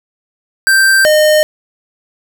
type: tone pair in turn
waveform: square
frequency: 1568 / 611.7 Hz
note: G6 / D#5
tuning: 0 / -30 cents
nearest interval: octave + major third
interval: 1630 cents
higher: first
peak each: -7 dBFS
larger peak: neither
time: 0.67-1.05 / 1.05-1.43 s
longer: neither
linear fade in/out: 0 ms
effects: none